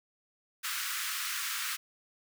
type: high-pass noise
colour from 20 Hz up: pink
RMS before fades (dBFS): -35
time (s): 0.63-1.77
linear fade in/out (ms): 20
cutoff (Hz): 1200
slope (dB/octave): 48
effects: none